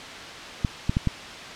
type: clicks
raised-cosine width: 5 ms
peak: -9 dBFS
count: 4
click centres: 0.648 / 0.895 / 0.969 / 1.073 s
effects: white hiss -37 dBFS RMS until 1.55 s + low-pass 4000 Hz 12 dB/octave